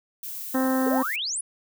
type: noise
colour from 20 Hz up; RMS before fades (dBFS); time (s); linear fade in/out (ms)
violet; -35; 0.23-1.16; 2
type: harmonic tone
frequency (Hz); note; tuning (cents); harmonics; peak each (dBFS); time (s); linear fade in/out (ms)
261.4; C4; -1; 1 / 2 / 3 / 4 / 5 / 6 / 7; -22 / -28 / -32 / -34 / -36 / -38 / -39; 0.54-1.03; 10
type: exponential sweep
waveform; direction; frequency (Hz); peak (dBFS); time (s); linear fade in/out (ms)
sine; up; 415.3 to 10548; -26; 0.86-1.41; 5
effects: none